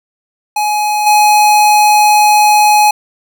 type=tone with level steps; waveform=square; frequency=841 Hz; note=G#5; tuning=22 cents sharp; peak=-12 / -6 dBFS; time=0.56-2.91 s; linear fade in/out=5 ms; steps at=1.06 s; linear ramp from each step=10 ms; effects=none